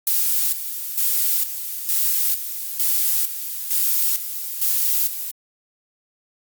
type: noise with tremolo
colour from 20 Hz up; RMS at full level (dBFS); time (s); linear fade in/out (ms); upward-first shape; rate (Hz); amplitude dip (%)
violet; -19; 0.07-5.31; 2; square; 1.1; 65
effects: Opus 48 kbps